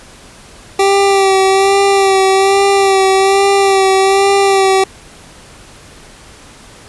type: tone with vibrato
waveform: 25% pulse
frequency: 390 Hz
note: G4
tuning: 9 cents flat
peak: -4 dBFS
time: 0.79-4.84 s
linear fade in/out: 5 ms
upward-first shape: sine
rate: 1.2 Hz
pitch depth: 30 cents each way
effects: pink hiss -38 dBFS RMS until 6.88 s + resampled to 24000 Hz